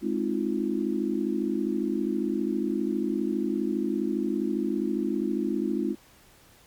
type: chord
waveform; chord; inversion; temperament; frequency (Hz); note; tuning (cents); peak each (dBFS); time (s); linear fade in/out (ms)
sine; F minor seventh; first; just; 209.5 / 261.9 / 314.3 / 349.2; Ab3 / C4 / Eb4 / F4; +15 / +2 / +18 / 0; -30; 0.01-5.96; 50
effects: pink hiss -56 dBFS RMS until 6.66 s + MP3 96 kbps